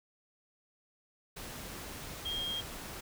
sine tone in noise, 3228 Hz, G#7, 50 cents flat, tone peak -34 dBFS, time 2.25-2.61 s, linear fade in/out 10 ms, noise pink, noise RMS -44 dBFS, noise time 1.36-3.01 s, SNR +7 dB, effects none

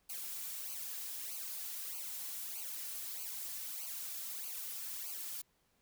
blue noise with flanger, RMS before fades -43 dBFS, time 0.09-5.42 s, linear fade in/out 10 ms, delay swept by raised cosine 0.55 to 3.25 ms, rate 1.6 Hz, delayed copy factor -0.85, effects pink hiss -75 dBFS RMS until 5.81 s

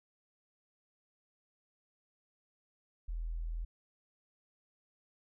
sine tone, 41.2 Hz, E1, in tune, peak -35 dBFS, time 3.08-3.65 s, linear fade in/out 10 ms, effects none

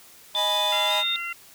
45% pulse chord, G# minor, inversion second, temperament equal, 622.3 / 830.6 / 987.8 Hz, D#5 / G#5 / B5, 0 / 0 / 0 cents, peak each -29 dBFS, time 0.34-1.04 s, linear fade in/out 50 ms
sine tone with pitch glide, 3520 to 3659 Hz, A7 to A#7, 0 to -33 cents, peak -23 dBFS, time 0.35-1.16 s, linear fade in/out 0 ms, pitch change +67 cents, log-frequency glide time 0.87-0.92 s
harmonic tone, 687 Hz, F5, 29 cents flat, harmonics 2 / 3 / 4, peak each -35 / -33 / -32 dBFS, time 0.72-1.33 s, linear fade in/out 5 ms
effects white hiss -50 dBFS RMS until 1.54 s

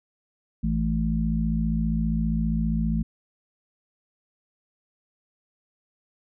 harmonic tone, 55 Hz, A1, in tune, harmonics 1 / 3 / 4, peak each -26 / -26 / -26 dBFS, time 0.63-3.03 s, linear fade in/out 10 ms, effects none

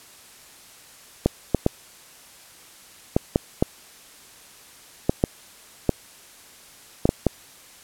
clicks, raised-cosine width 2 ms, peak -3 dBFS, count 12, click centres 1.26 / 1.547 / 1.664 / 3.165 / 3.359 / 3.625 / 5.095 / 5.239 / 5.893 / 7.055 / 7.091 / 7.267 s, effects white hiss -48 dBFS RMS until 7.83 s + low-pass 12000 Hz 12 dB/octave

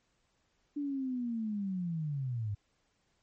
sine linear sweep, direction down, 293.7 to 98.5 Hz, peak -32 dBFS, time 0.76-2.55 s, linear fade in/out 10 ms, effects pink hiss -75 dBFS RMS until 3.22 s + MP3 32 kbps

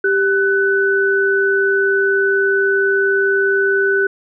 sine tone pair together, 393 / 1496.7 Hz, G4 / F#6, +4 / +19 cents, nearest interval octave + major seventh, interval 2315 cents, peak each -15 dBFS, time 0.04-4.07 s, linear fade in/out 5 ms, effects none

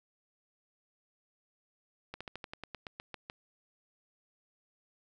slowing click train, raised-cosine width 0.3 ms, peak -25 dBFS, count 12, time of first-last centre 2.14-3.299 s, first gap 66 ms, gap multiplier 1.09, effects none

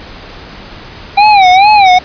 square tone with vibrato, 787 Hz, G5, 7 cents sharp, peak -3 dBFS, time 1.17-1.99 s, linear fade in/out 10 ms, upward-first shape sine, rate 2.3 Hz, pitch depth 140 cents each way, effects pink hiss -30 dBFS RMS until 2.04 s + resampled to 11025 Hz

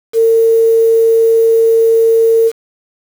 sine tone with quantisation, 453.5 Hz, A#4, 48 cents flat, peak -6 dBFS, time 0.13-2.52 s, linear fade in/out 50 ms, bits 5, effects none

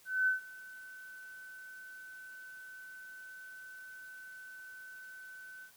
sine tone with ADSR envelope, 1518 Hz, F#6, 44 cents sharp, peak -25 dBFS, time 0.05-5.72 s, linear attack 220 ms, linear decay 130 ms, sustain -22 dB, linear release 91 ms, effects white hiss -62 dBFS RMS until 5.76 s

